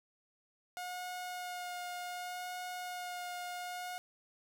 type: tone with vibrato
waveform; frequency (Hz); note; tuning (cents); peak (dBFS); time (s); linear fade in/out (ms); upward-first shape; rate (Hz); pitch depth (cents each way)
sawtooth; 719; F#5; -50; -36; 0.77-3.98; 0; sine; 0.67; 13
effects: 11-bit